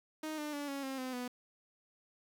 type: tone with pitch steps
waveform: sawtooth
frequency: 311.1 / 299.5 / 288.3 / 277.5 / 267.1 / 257.1 / 247.5 Hz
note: D#4 / D4 / D4 / C#4 / C4 / C4 / B3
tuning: 0 / +34 / -32 / +2 / +36 / -30 / +4 cents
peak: -34 dBFS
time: 0.23-1.28 s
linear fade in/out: 5 ms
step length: 150 ms
effects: 10-bit